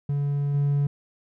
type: tone with level steps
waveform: triangle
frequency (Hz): 142.7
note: D3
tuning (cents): -49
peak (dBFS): -20 / -17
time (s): 0.09-0.87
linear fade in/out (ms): 5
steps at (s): 0.54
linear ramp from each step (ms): 5
effects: tanh soft clip ceiling -13 dBFS